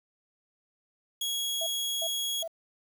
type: tone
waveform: sawtooth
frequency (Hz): 3322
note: G#7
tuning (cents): 0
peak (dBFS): -26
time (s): 1.21-2.43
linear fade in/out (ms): 5
type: tone bursts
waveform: sine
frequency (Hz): 659.3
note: E5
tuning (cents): 0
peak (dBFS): -33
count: 3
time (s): 1.61-2.478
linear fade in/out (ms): 5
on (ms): 56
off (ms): 350
effects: 9-bit